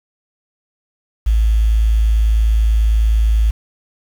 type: tone with quantisation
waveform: sine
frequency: 54.6 Hz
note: A1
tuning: 13 cents flat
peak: -10 dBFS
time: 1.26-3.51 s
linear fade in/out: 10 ms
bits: 6
effects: none